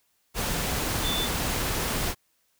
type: tone in noise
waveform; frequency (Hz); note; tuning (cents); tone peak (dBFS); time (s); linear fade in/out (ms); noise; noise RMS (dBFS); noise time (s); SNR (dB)
sine; 3520; A7; 0; -28; 1.02-1.29; 50; pink; -28; 0.34-2.15; -3
effects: white hiss -70 dBFS RMS until 2.59 s